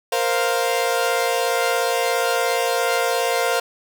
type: chord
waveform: sawtooth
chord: Bb suspended second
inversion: none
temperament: equal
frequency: 466.2 / 523.3 / 698.5 Hz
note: Bb4 / C5 / F5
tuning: 0 / 0 / 0 cents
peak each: -19 dBFS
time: 0.12-3.6 s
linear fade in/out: 5 ms
effects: none